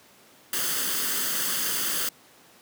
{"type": "noise with comb filter", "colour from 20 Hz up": "white", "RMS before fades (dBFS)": -27, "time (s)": [0.53, 2.09], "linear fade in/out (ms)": 2, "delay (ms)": 0.63, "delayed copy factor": 0.6, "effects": ["pink hiss -54 dBFS RMS until 2.61 s", "high-pass 200 Hz 12 dB/octave"]}